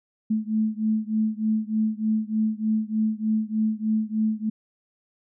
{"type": "beating tone pair", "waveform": "sine", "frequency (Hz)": [216.2, 219.5], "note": ["A3", "A3"], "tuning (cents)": [-30, -4], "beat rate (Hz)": 3.3, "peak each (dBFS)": [-24, -25], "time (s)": [0.3, 4.5], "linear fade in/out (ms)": 10, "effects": []}